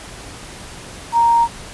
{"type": "tone with quantisation", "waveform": "sine", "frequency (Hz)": 932.3, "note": "A#5", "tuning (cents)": 0, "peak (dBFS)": -10, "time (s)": [1.12, 1.48], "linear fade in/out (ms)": 50, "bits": 6, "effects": ["pink hiss -35 dBFS RMS until 1.73 s", "resampled to 24000 Hz"]}